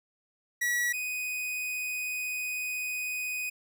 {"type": "tone pair in turn", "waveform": "45% pulse", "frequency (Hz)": [1932, 2494], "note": ["B6", "D#7"], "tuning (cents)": [-39, 3], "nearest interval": "major third", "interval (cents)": 442, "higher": "second", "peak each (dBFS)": [-26, -31], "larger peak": "first", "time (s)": [[0.61, 0.93], [0.93, 3.5]], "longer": "second", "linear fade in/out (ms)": 10, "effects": []}